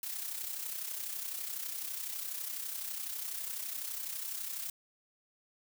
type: noise with amplitude modulation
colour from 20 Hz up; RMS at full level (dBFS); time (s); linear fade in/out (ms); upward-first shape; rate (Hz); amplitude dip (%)
blue; -37; 0.03-4.7; 2; sine; 32; 55
effects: none